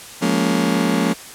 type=chord; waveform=35% pulse; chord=Bb minor seventh; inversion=second; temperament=just; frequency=174.81 / 209.8 / 233.1 / 279.7 Hz; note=F3 / Ab3 / Bb3 / Db4; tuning=+2 / +18 / 0 / +16 cents; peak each=-20 dBFS; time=0.21-1.14 s; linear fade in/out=20 ms; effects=white hiss -37 dBFS RMS until 1.34 s + low-pass 11000 Hz 12 dB/octave